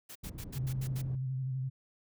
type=noise bursts; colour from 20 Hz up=white; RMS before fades=-47 dBFS; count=7; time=0.09-1.019 s; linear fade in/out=10 ms; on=65 ms; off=79 ms
type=low-pass noise; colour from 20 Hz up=white; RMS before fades=-44 dBFS; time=0.23-1.16 s; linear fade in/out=10 ms; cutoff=150 Hz; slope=12 dB/octave
type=tone with vibrato; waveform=sine; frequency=130.81 Hz; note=C3; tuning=in tune; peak=-32 dBFS; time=0.55-1.7 s; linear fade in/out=20 ms; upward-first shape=square; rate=12 Hz; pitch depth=32 cents each way
effects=none